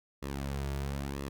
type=tone with flanger; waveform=sawtooth; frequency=69.3 Hz; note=C#2; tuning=in tune; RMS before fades=-36 dBFS; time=0.22-1.29 s; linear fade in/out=10 ms; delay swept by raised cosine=1.3 to 3.9 ms; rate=1 Hz; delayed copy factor=-0.65; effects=none